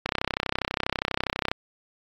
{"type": "click train", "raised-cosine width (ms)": 0.3, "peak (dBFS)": -8, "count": 48, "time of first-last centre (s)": [0.06, 1.515], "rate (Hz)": 32.3, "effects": ["AAC 64 kbps"]}